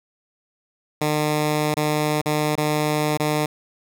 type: tone with dropouts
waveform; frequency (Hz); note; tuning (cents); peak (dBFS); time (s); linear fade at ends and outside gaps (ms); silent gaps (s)
10% pulse; 151.2; D#3; -49; -11; 1.01-3.46; 5; 1.743-1.768 / 2.215-2.258 / 2.555-2.577 / 3.174-3.198
effects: none